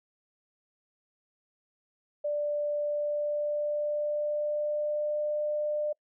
sine tone with pitch glide, 589 to 598.6 Hz, D5 to D5, +5 to +33 cents, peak -27 dBFS, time 2.24-5.93 s, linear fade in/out 10 ms, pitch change +28 cents, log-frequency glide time 2.76-5.28 s, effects noise-tail reverb RT60 0.1 s tail -26 dB re dry

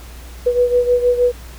sine beating tone pair, 488.6 / 495 Hz, B4 / B4, -19 / +4 cents, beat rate 6.4 Hz, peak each -13 / -18 dBFS, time 0.46-1.32 s, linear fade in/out 10 ms, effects added 60 Hz sine -33 dBFS peak until 1.58 s + pink hiss -41 dBFS RMS until 1.58 s

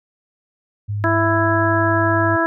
sine tone, 103.2 Hz, G#2, 10 cents flat, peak -20 dBFS, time 0.88-2.37 s, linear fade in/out 20 ms
harmonic tone, 331 Hz, E4, 7 cents sharp, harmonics 1 / 2 / 3 / 4 / 5, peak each -20 / -21 / -22 / -23 / -21 dBFS, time 1.04-2.46 s, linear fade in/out 0 ms
effects none

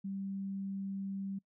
sine tone, 195.3 Hz, G3, 6 cents flat, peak -36 dBFS, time 0.04-1.39 s, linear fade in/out 10 ms, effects noise-tail reverb RT60 0.1 s tail -25 dB re dry

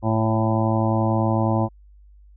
harmonic tone with a mistuned harmonic, 111 Hz, A2, 16 cents sharp, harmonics 1 / 2 / 3 / 5 / 6 / 7 / 8 / 9, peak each -21 / -24 / -26 / -28 / -29 / -29 / -30 / -31 dBFS, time 0.02-1.69 s, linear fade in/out 50 ms, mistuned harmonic 1, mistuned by -23 cents, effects added 50 Hz sine -46 dBFS peak until 2.36 s

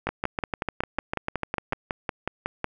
two click trains, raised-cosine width 0.5 ms, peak -11 / -11 dBFS, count 12 / 15, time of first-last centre 0.09-1.732 / 0.07-2.644 s, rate 6.7 / 5.44 Hz, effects none

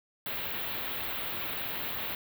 white band-stop noise, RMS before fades -35 dBFS, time 0.26-2.15 s, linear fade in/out 2 ms, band 3900 to 14000 Hz, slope 48 dB/octave, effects none

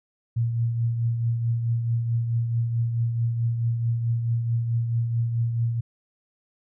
sine tone with tremolo, 116.6 Hz, A#2, 1 cent sharp, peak -19 dBFS, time 0.36-5.81 s, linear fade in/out 10 ms, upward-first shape triangle, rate 4.6 Hz, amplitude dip 50%, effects none

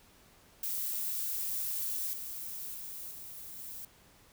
violet noise with level steps, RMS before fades -35 / -41 / -43 / -46 / -44 dBFS, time 0.63-3.85 s, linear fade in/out 2 ms, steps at 2.13 / 2.74 / 3.11 / 3.59 s, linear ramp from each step 2 ms, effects pink hiss -61 dBFS RMS until 4.32 s

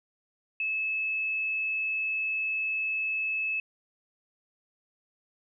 sine tone, 2600 Hz, E7, 24 cents flat, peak -27 dBFS, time 0.6-3.6 s, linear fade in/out 2 ms, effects none

